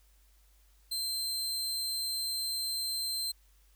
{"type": "tone", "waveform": "sawtooth", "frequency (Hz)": 4124, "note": "C8", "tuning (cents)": -26, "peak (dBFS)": -29, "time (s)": [0.91, 3.32], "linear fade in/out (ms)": 10, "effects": ["added 50 Hz sine -61 dBFS peak until 3.75 s", "white hiss -69 dBFS RMS until 3.75 s"]}